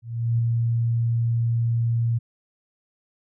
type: tone with ADSR envelope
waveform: sine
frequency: 116.54 Hz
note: A#2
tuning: in tune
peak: -17 dBFS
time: 0.02-2.19 s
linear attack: 370 ms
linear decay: 3 ms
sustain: -2 dB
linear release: 17 ms
effects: none